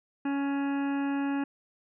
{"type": "harmonic tone with a mistuned harmonic", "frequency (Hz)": 279.4, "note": "C#4", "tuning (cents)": 14, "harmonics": [1, 2, 3, 4, 5, 6, 7, 9, 10], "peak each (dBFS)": [-27, -45, -38, -46, -45, -43, -52, -48, -52], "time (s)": [0.25, 1.44], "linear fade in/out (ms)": 5, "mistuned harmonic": 4, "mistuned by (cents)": -16, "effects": []}